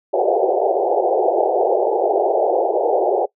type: band-pass noise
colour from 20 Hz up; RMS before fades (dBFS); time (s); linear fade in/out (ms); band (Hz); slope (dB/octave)
pink; -17; 0.13-3.26; 10; 360 to 830; 96
effects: noise-tail reverb RT60 0.1 s tail -22 dB re dry